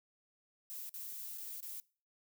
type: noise with dropouts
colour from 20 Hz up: violet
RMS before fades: -45 dBFS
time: 0.7-1.8 s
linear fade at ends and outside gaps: 0 ms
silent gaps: 0.893-0.94 / 1.376-1.382 / 1.604-1.628 s
effects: noise-tail reverb RT60 0.4 s tail -23 dB re dry